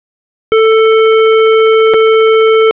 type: tone with dropouts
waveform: square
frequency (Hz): 442.6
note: A4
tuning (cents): +10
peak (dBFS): -5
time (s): 0.52-2.71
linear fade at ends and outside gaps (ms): 0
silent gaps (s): 1.937-1.942
effects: resampled to 8000 Hz + 7-bit